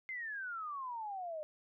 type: exponential sweep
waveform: sine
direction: down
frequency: 2112 to 598 Hz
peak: -39 dBFS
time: 0.09-1.43 s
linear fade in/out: 0 ms
effects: none